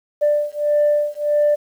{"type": "beating tone pair", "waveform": "sine", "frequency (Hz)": [590, 591.6], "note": ["D5", "D5"], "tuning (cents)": [8, 13], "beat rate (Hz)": 1.6, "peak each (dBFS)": [-17, -17], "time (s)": [0.21, 1.56], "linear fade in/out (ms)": 20, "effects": ["tanh soft clip ceiling -9 dBFS", "8-bit"]}